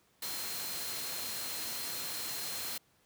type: tone in noise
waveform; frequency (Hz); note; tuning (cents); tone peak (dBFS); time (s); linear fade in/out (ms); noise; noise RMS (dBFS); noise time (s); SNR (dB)
sine; 4174; C8; -5; -44; 0.22-2.78; 5; white; -39; 0.22-2.78; -8
effects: pink hiss -69 dBFS RMS until 3.05 s + high-pass 80 Hz 12 dB/octave